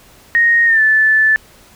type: tone with pitch glide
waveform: sine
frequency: 1864.7 to 1749.9 Hz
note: A#6 to A6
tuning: 0 to -10 cents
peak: -8 dBFS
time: 0.35-1.36 s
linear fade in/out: 0 ms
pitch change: -110 cents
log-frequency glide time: 0.66-0.81 s
effects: pink hiss -45 dBFS RMS until 1.75 s